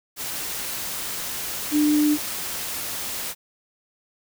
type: tone in noise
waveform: sine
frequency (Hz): 298.6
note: D4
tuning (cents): +29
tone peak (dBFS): -16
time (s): 1.71-2.18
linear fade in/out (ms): 50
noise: white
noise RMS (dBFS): -30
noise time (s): 0.16-3.35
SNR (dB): +11
effects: none